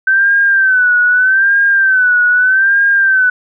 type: tone with vibrato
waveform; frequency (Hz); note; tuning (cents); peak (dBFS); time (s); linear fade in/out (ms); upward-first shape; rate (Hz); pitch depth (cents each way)
sine; 1536; G6; -36; -7; 0.07-3.3; 5; sine; 0.81; 88
effects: none